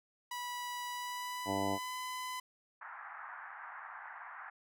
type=tone with pitch glide; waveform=sawtooth; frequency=979 to 1010 Hz; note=B5 to B5; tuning=-15 to +39 cents; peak=-35 dBFS; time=0.31-2.4 s; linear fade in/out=5 ms; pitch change=+54 cents; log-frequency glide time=0.89-1.98 s
type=harmonic tone; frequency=98 Hz; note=G2; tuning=in tune; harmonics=1 / 2 / 3 / 4 / 5 / 6 / 7 / 8 / 9; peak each=-44 / -42 / -38 / -44 / -44 / -43 / -39 / -44 / -41 dBFS; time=1.45-1.79 s; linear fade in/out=50 ms
type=band-pass noise; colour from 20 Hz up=white; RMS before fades=-48 dBFS; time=2.81-4.5 s; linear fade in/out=5 ms; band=770 to 1800 Hz; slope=48 dB/octave
effects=none